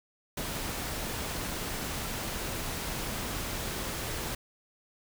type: noise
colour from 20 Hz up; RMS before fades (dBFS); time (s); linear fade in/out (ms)
pink; -35; 0.37-4.35; 5
effects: none